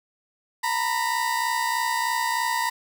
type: tone pair together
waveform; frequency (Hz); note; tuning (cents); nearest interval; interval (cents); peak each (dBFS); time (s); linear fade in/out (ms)
30% pulse; 920 / 983.2; A#5 / B5; -23 / -8; minor second; 115; -23; 0.63-2.7; 10
effects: none